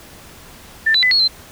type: tone with pitch steps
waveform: sine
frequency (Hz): 1782 / 3979 / 2006 / 4330 / 4102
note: A6 / B7 / B6 / C#8 / C8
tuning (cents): +22 / +12 / +26 / -41 / -35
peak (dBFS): -11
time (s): 0.86-1.28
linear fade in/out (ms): 10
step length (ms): 84
effects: pink hiss -41 dBFS RMS until 1.51 s